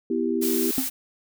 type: chord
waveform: sine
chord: E minor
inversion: second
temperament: equal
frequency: 246.9 / 329.6 / 392 Hz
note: B3 / E4 / G4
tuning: 0 / 0 / 0 cents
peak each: -26 dBFS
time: 0.1-0.71 s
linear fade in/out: 5 ms
type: noise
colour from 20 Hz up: blue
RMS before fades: -28 dBFS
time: 0.41-0.9 s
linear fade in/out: 20 ms
type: tone with exponential decay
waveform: triangle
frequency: 262.8 Hz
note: C4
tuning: 8 cents sharp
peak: -16 dBFS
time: 0.78-0.9 s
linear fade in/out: 0 ms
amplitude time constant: 26 ms
effects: none